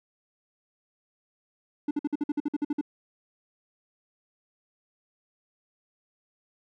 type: tone bursts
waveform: triangle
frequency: 293.7 Hz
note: D4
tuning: in tune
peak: -22 dBFS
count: 12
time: 1.88-2.812 s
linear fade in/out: 5 ms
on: 30 ms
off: 52 ms
effects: none